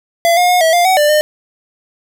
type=tone with pitch steps; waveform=square; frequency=679 / 714 / 720 / 648 / 700 / 752 / 593 / 606 Hz; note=F5 / F5 / F#5 / E5 / F5 / F#5 / D5 / D#5; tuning=-49 / +38 / -47 / -30 / +4 / +28 / +17 / -46 cents; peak=-9 dBFS; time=0.25-1.21 s; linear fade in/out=0 ms; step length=120 ms; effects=none